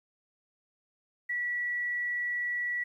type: tone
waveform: sine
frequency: 1944 Hz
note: B6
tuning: 28 cents flat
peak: -29 dBFS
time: 1.29-2.84 s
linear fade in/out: 10 ms
effects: 11-bit